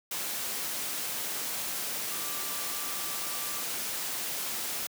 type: tone in noise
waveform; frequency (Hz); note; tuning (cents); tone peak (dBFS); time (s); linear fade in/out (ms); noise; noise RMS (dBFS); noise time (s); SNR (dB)
sine; 1174.7; D6; 0; -45; 2.11-3.63; 5; white; -34; 0.11-4.87; -14
effects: high-pass 150 Hz 12 dB/octave